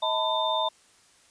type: tone cluster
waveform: sine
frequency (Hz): 635 / 889 / 1005 / 3605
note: D#5 / A5 / B5 / A7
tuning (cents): +35 / +18 / +30 / +41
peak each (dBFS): -29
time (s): 0.02-0.69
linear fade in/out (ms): 10
effects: white hiss -59 dBFS RMS until 1.3 s + resampled to 22050 Hz